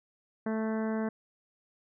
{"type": "harmonic tone", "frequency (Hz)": 220, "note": "A3", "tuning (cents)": 0, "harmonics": [1, 2, 3, 4, 5, 6, 7, 8, 9], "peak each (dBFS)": [-30, -36, -39, -44, -46, -51, -46, -50, -53], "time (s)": [0.46, 1.09], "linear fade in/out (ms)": 5, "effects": []}